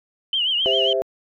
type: tone with vibrato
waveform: sine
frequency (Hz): 3010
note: F#7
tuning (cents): +29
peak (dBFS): -18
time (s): 0.33-0.93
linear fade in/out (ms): 2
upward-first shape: triangle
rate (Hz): 7.5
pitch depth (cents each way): 130
type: chord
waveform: sine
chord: C major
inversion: second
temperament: equal with one note detuned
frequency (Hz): 398.8 / 523.3 / 659.3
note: G4 / C5 / E5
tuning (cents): +30 / 0 / 0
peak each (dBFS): -23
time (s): 0.66-1.02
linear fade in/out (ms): 0
effects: tanh soft clip ceiling -6 dBFS